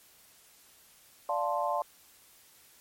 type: chord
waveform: sine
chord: D minor seventh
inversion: none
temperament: equal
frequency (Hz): 587.3 / 698.5 / 880 / 1046.5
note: D5 / F5 / A5 / C6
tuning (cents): 0 / 0 / 0 / 0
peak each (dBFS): -33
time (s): 1.29-1.82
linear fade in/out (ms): 2
effects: white hiss -59 dBFS RMS until 2.8 s + MP3 64 kbps